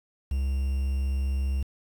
triangle tone with quantisation, 67.5 Hz, C#2, 45 cents flat, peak -22 dBFS, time 0.31-1.63 s, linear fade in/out 5 ms, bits 8, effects none

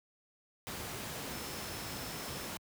sine tone in noise, 5274 Hz, E8, in tune, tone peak -51 dBFS, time 1.33-2.48 s, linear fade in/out 0 ms, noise pink, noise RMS -41 dBFS, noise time 0.67-2.57 s, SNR -13 dB, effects high-pass 80 Hz 12 dB/octave

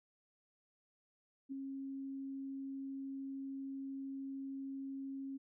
sine tone with ADSR envelope, 271.3 Hz, C#4, 37 cents flat, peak -38 dBFS, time 1.49-5.38 s, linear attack 31 ms, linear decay 4 ms, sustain -3 dB, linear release 18 ms, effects none

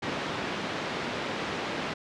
pink band-pass noise, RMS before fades -33 dBFS, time 0.02-1.94 s, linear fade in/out 10 ms, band 190 to 3500 Hz, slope 12 dB/octave, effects low-pass 7000 Hz 12 dB/octave

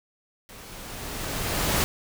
pink noise with level ramp, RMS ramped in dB -45 to -22 dBFS, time 0.49-1.84 s, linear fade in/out 0 ms, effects none

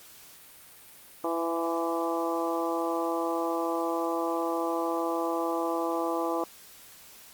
harmonic tone with a mistuned harmonic, 166.7 Hz, E3, 20 cents sharp, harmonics 2 / 3 / 4 / 5 / 6 / 7, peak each -31 / -33 / -34 / -35 / -36 / -36 dBFS, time 1.24-6.44 s, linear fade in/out 2 ms, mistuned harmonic 6, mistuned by +22 cents, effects white hiss -51 dBFS RMS until 7.33 s + Opus 48 kbps

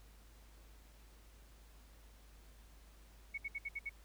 sine tone bursts, 2217 Hz, C#7, in tune, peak -38 dBFS, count 6, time 3.34-3.895 s, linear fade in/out 10 ms, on 40 ms, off 63 ms, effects added 52 Hz sine -58 dBFS peak until 4.04 s + pink hiss -66 dBFS RMS until 4.04 s

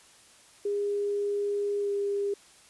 sine tone with pitch glide, 407.3 to 402.9 Hz, G#4 to G4, -34 to +48 cents, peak -26 dBFS, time 0.65-2.34 s, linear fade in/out 5 ms, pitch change -18 cents, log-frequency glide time 1.8-1.91 s, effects white hiss -56 dBFS RMS until 2.69 s + resampled to 24000 Hz

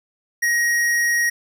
sine tone with tanh clipping, 1887 Hz, A#6, 21 cents sharp, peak -18 dBFS, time 0.42-1.3 s, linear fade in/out 10 ms, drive 18 dB, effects none

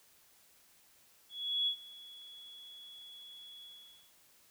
sine tone with ADSR envelope, 3370 Hz, G#7, 25 cents sharp, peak -28 dBFS, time 1.29-4.13 s, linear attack 380 ms, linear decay 87 ms, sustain -21 dB, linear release 490 ms, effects white hiss -65 dBFS RMS until 4.5 s

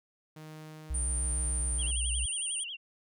sawtooth tone with tremolo, 155.56 Hz, D#3, in tune, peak -40 dBFS, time 0.36-1.91 s, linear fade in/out 5 ms, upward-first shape sine, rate 1.2 Hz, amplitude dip 25%
sine tone with pitch glide, 63.3 to 62 Hz, B1 to B1, +43 to +7 cents, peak -30 dBFS, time 0.9-2.26 s, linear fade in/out 5 ms, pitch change -36 cents, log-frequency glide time 1.37-1.8 s
sine tone, 9070 Hz, C#9, 39 cents sharp, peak -32 dBFS, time 0.94-2.64 s, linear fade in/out 10 ms
sine tone with vibrato, 3006 Hz, F#7, 27 cents sharp, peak -37 dBFS, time 1.78-2.77 s, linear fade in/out 20 ms, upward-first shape sine, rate 11 Hz, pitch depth 170 cents each way
effects none

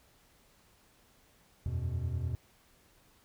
triangle chord, E suspended second, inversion none, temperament equal, 82.41 / 92.5 / 123.47 Hz, E2 / F#2 / B2, 0 / 0 / 0 cents, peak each -33 / -35 / -34 dBFS, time 1.66-2.35 s, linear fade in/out 0 ms, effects pink hiss -65 dBFS RMS until 3.24 s

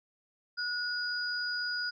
sine tone pair together, 1458 / 4908 Hz, F#6 / D#8, -26 / -25 cents, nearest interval octave + major sixth, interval 2101 cents, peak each -33 / -35 dBFS, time 0.57-1.91 s, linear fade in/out 20 ms, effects none

